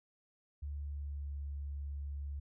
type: tone with pitch glide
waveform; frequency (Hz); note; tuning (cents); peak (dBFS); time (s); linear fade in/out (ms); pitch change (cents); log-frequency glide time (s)
sine; 72.2 to 71.08; D2 to C#2; -29 to +44; -38; 0.62-2.4; 10; -27; 0.77-1.37
effects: none